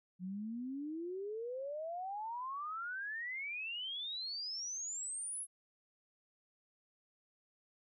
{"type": "exponential sweep", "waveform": "sine", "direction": "up", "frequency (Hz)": [176.9, 10890], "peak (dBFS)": -39, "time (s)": [0.19, 5.47], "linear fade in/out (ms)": 50, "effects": []}